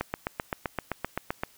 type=click train; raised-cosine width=0.5 ms; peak=-13 dBFS; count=12; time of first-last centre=0.01-1.435 s; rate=7.72 Hz; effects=white hiss -58 dBFS RMS until 1.57 s